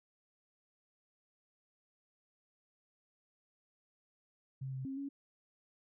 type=tone with pitch steps; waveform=sine; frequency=133.2 / 131.6 / 268.8 / 278.7 Hz; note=C3 / C3 / C4 / C#4; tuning=+31 / +10 / +47 / +9 cents; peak=-38 dBFS; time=4.61-5.09 s; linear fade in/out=10 ms; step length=120 ms; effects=none